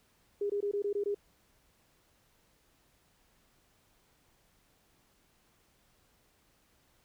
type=tone bursts; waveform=sine; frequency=406.9 Hz; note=G#4; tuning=35 cents flat; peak=-29 dBFS; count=7; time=0.41-1.146 s; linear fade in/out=5 ms; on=88 ms; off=20 ms; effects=pink hiss -69 dBFS RMS until 7.04 s